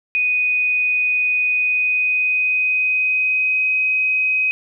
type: tone with pitch glide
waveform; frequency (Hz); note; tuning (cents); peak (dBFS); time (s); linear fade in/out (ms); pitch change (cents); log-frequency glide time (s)
sine; 2489 to 2522; D#7 to D#7; 0 to +23; -15; 0.15-4.51; 0; +23; 1.48-3.74
effects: none